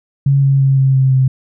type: tone with pitch steps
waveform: sine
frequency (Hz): 138.59 / 137.08 / 135.58 / 134.1 / 132.64 / 131.19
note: C#3 / C#3 / C#3 / C3 / C3 / C3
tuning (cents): 0 / -19 / -38 / +43 / +24 / +5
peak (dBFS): -8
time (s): 0.26-1.28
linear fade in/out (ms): 5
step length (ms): 170
effects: none